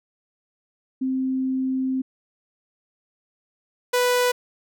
sine / sawtooth tone pair in turn, 261.6 / 493.8 Hz, C4 / B4, 0 / 0 cents, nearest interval major seventh, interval 1100 cents, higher second, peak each -21 / -14 dBFS, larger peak second, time 1.01-2.02 / 3.93-4.32 s, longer first, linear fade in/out 10 ms, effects none

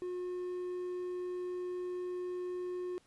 triangle tone with quantisation, 360.4 Hz, F#4, 45 cents flat, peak -34 dBFS, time 0.02-2.98 s, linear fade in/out 0 ms, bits 10, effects pink hiss -68 dBFS RMS until 3.06 s + resampled to 24000 Hz

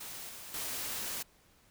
white noise with level steps, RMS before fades -44 / -47 / -38 dBFS, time 0-1.23 s, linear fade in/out 10 ms, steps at 0.29 / 0.54 s, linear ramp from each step 2 ms, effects pink hiss -65 dBFS RMS until 1.7 s

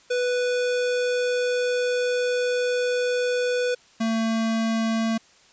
square tone pair in turn, 493.9 / 224.9 Hz, B4 / A3, 0 / +38 cents, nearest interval octave + major second, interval 1362 cents, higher first, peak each -22 dBFS, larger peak neither, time 0.1-3.75 / 4-5.18 s, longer first, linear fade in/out 10 ms, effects white hiss -55 dBFS RMS until 5.52 s + resampled to 16000 Hz

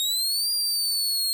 sawtooth exponential two-way sweep, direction up then down, 3729 to 4800 to 4228 Hz, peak -20 dBFS, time 0-1.33 s, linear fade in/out 0 ms, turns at 0.51 s, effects 8-bit

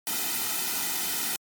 white noise with comb filter, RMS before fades -29 dBFS, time 0.07-1.36 s, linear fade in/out 0 ms, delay 1.8 ms, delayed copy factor -0.85, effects high-pass 150 Hz 12 dB/octave + MP3 96 kbps

